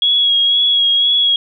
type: tone with vibrato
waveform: sine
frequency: 3322 Hz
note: G#7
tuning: in tune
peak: -10 dBFS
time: 0.02-1.36 s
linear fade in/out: 2 ms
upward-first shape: sine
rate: 2 Hz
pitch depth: 25 cents each way
effects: none